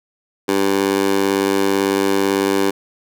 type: tone with high-pass filter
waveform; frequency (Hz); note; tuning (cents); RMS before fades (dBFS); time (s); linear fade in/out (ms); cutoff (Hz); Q
15% pulse; 98; G2; 0; -17; 0.48-2.71; 10; 360; 1.7
effects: none